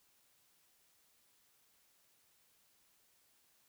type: silence
effects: white hiss -72 dBFS RMS until 3.68 s